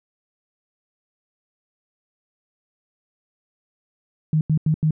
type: tone bursts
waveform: sine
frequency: 155.56 Hz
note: D#3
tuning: in tune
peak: -15 dBFS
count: 4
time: 4.33-4.908 s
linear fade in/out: 2 ms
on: 80 ms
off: 86 ms
effects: none